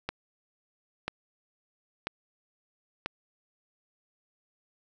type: click train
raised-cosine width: 0.3 ms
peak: -15 dBFS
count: 4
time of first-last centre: 0.09-3.06 s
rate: 1.01 Hz
effects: none